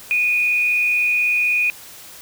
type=tone with frequency modulation; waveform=sine; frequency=2461 Hz; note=D#7; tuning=20 cents flat; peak=-15 dBFS; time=0.11-1.7 s; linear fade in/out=0 ms; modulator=124 Hz; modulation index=0.41; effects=white hiss -40 dBFS RMS until 2.21 s